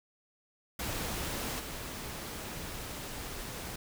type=noise with level steps; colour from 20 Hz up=pink; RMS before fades=-36 / -41 dBFS; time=0.79-3.76 s; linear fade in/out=5 ms; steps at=1.59 s; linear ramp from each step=10 ms; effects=none